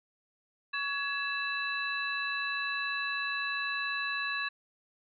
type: tone cluster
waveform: sine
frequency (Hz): 1125 / 1684 / 2643 / 3966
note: C#6 / G#6 / E7 / B7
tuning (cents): +25 / +24 / +4 / +7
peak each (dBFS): -38 / -34 / -36 / -39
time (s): 0.73-4.49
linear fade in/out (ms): 10
effects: none